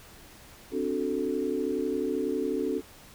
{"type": "chord", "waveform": "sine", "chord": "D dominant seventh", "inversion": "third", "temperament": "equal", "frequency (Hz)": [261.6, 293.7, 370, 440], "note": ["C4", "D4", "F#4", "A4"], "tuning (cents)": [0, 0, 0, 0], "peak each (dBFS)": [-33, -32, -32, -31], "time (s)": [0.71, 2.82], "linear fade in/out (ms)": 50, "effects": ["pink hiss -51 dBFS RMS until 3.14 s"]}